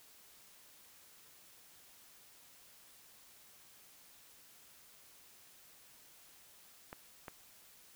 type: clicks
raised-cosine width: 0.5 ms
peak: -30 / -29 dBFS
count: 2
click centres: 6.929 / 7.282 s
effects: white hiss -61 dBFS RMS until 7.95 s